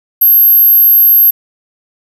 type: tone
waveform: sine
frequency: 12544 Hz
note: G9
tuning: in tune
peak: -3 dBFS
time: 0.21-1.31 s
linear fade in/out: 10 ms
effects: 7-bit